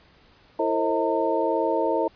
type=tone cluster; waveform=sine; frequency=331.4 / 451.1 / 533 / 635 / 910 Hz; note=E4 / A4 / C5 / D#5 / A#5; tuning=+9 / +43 / +32 / +35 / -42 cents; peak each=-27 dBFS; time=0.59-2.08 s; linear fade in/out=5 ms; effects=pink hiss -56 dBFS RMS until 2.15 s + resampled to 11025 Hz